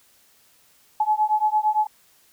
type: beating tone pair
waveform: sine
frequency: 850 / 858.8 Hz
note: G#5 / A5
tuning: +40 / -42 cents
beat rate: 8.8 Hz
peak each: -21 dBFS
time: 1-1.87 s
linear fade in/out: 5 ms
effects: white hiss -58 dBFS RMS until 2.32 s